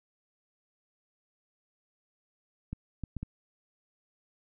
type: clicks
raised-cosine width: 5 ms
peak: -23 dBFS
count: 4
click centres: 2.73 / 3.037 / 3.167 / 3.23 s
effects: none